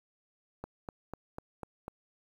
click train, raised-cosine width 1 ms, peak -25 dBFS, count 6, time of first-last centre 0.64-1.881 s, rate 4.03 Hz, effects 9-bit

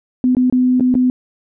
sine tone with dropouts, 252.4 Hz, B3, 38 cents sharp, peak -10 dBFS, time 0.24-1.1 s, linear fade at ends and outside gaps 1 ms, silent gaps 0.35-0.368 / 0.499-0.525 / 0.798-0.807 / 0.942-0.952 s, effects none

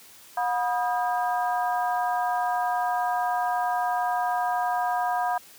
sine tone cluster, 722 / 973 / 1239 / 1607 Hz, F#5 / B5 / D#6 / G6, -43 / -26 / -8 / +43 cents, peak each -25 / -28 / -34 / -34 dBFS, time 0.37-5.38 s, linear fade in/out 5 ms, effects white hiss -50 dBFS RMS until 5.58 s + high-pass 80 Hz 12 dB/octave

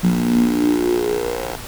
10% pulse tone with high-pass filter sweep, 59.2 Hz, A#1, 27 cents sharp, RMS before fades -18 dBFS, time 0.03-1.56 s, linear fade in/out 10 ms, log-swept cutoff 180 to 590 Hz, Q 9.8, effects pink hiss -33 dBFS RMS until 1.67 s

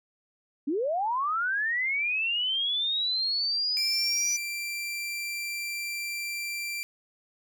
sine linear sweep, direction up, 260 to 5950 Hz, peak -25 dBFS, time 0.67-4.37 s, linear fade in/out 10 ms
sawtooth tone, 2356 Hz, D7, 5 cents sharp, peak -28 dBFS, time 3.77-6.83 s, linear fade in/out 0 ms
effects none

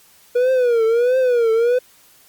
triangle tone with vibrato, 481.9 Hz, B4, 43 cents flat, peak -11 dBFS, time 0.35-1.79 s, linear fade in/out 10 ms, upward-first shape triangle, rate 1.5 Hz, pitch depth 150 cents each way, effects white hiss -51 dBFS RMS until 2.28 s + Opus 48 kbps

